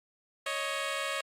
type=tone pair together; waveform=10% pulse; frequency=554.4 / 626.9 Hz; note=C#5 / D#5; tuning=0 / +13 cents; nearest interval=major second; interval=213 cents; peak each=-25 / -27 dBFS; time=0.46-1.21 s; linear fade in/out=5 ms; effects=low-pass 10000 Hz 12 dB/octave + Opus 48 kbps